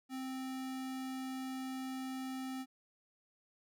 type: tone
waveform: square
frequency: 261.6 Hz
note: C4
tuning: in tune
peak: -40 dBFS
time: 0.09-2.66 s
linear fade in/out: 50 ms
effects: none